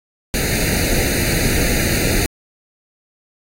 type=noise with comb filter; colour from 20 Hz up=pink; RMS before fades=-18 dBFS; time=0.34-2.26 s; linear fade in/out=0 ms; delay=0.46 ms; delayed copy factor=+0.95; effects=AAC 48 kbps